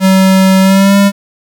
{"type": "tone with pitch glide", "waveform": "square", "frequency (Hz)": [190, 199.33], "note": ["F#3", "G3"], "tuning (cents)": [46, 29], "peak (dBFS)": -5, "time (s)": [0, 1.12], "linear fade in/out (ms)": 50, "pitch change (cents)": 83, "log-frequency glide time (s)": [0.61, 0.97], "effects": ["7-bit"]}